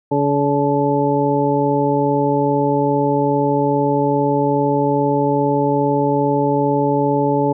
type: harmonic tone with a mistuned harmonic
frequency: 142.4 Hz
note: C#3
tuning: 47 cents sharp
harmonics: 1 / 2 / 3 / 4 / 6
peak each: -22 / -19 / -19 / -22 / -20 dBFS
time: 0.11-7.53 s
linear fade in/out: 10 ms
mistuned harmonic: 6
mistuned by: +26 cents
effects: none